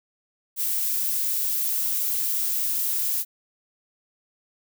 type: noise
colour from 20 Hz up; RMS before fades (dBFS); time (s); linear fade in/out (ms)
violet; -25; 0.56-3.25; 50
effects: none